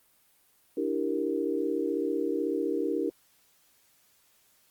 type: chord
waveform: sine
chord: E half-diminished seventh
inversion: third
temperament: equal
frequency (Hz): 293.7 / 329.6 / 392 / 466.2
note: D4 / E4 / G4 / Bb4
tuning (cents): 0 / 0 / 0 / 0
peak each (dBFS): -32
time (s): 0.77-3.1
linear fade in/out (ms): 5
effects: white hiss -65 dBFS RMS until 4.7 s + Opus 32 kbps